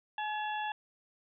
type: harmonic tone with a mistuned harmonic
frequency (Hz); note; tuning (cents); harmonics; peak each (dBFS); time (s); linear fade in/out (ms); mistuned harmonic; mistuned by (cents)
850; G#5; +40; 1 / 2 / 3 / 4; -34 / -40 / -44 / -46; 0.18-0.72; 2; 3; +110
effects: none